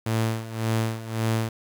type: tone with tremolo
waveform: sawtooth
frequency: 112.5 Hz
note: A2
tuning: 39 cents sharp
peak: -17 dBFS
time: 0.06-1.49 s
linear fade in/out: 5 ms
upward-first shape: sine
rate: 1.8 Hz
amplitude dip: 80%
effects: 8-bit